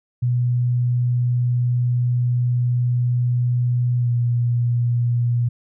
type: tone with pitch glide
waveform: sine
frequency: 122.6 to 120.08 Hz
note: B2 to B2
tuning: -12 to -48 cents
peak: -16 dBFS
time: 0.22-5.49 s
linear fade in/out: 10 ms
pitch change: -36 cents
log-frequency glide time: 3.99-4.09 s
effects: none